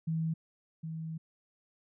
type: tone pair in turn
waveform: sine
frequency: 161.6 / 160.86 Hz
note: E3 / E3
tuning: -34 / -42 cents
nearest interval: unison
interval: 8 cents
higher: first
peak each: -29 / -36 dBFS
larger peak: first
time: 0.07-0.34 / 0.83-1.18 s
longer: second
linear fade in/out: 10 ms
effects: none